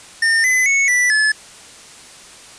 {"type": "tone with pitch steps", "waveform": "square", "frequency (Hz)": [1816, 2021, 2207, 1971, 1723], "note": ["A#6", "B6", "C#7", "B6", "A6"], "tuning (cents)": [-46, 39, -8, -4, -37], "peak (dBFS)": -13, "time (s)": [0.22, 1.32], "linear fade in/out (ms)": 5, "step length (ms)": 220, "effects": ["white hiss -40 dBFS RMS until 2.58 s", "resampled to 22050 Hz"]}